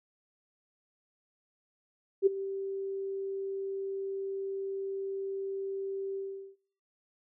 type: tone with ADSR envelope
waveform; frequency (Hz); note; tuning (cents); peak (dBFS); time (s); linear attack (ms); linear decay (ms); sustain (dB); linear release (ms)
sine; 390; G4; -9; -17; 2.22-6.56; 45; 13; -16; 400
effects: noise-tail reverb RT60 0.7 s tail -23 dB re dry